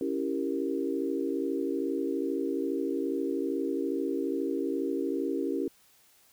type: chord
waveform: sine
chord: C# diminished seventh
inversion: none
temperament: equal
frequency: 277.2 / 329.6 / 392 / 466.2 Hz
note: C#4 / E4 / G4 / Bb4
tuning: 0 / 0 / 0 / 0 cents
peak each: -32 / -33 / -33 / -36 dBFS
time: 0.01-5.68 s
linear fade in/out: 2 ms
effects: white hiss -62 dBFS RMS until 6.32 s